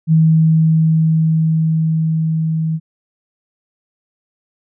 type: tone with level ramp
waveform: sine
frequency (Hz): 160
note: D#3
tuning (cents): +49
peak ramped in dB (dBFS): -7 to -15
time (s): 0.07-2.8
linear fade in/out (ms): 50
effects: none